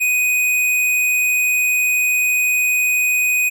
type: tone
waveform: square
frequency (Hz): 2493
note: D#7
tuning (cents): +3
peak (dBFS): -15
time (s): 0-3.5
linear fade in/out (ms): 20
effects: none